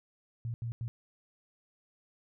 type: tone bursts at uneven times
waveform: sine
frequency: 116.54 Hz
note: A#2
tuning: in tune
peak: -33 dBFS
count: 3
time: 0.45-0.54 / 0.62-0.72 / 0.81-0.88 s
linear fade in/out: 0 ms
effects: none